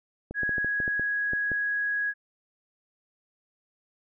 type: clicks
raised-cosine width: 2 ms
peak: -22 dBFS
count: 10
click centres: 0.31 / 0.433 / 0.493 / 0.582 / 0.646 / 0.802 / 0.879 / 0.996 / 1.334 / 1.517 s
type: tone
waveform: sine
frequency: 1662 Hz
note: G#6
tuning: 1 cent sharp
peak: -25 dBFS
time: 0.34-2.14 s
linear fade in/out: 50 ms
effects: none